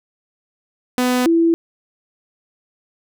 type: tone pair in turn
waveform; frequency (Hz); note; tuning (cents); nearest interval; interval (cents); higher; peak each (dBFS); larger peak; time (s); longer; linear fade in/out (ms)
sawtooth / sine; 250 / 332.7; B3 / E4; +21 / +16; perfect fourth; 495; second; -11; neither; 0.98-1.26 / 1.26-1.54; neither; 0
effects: none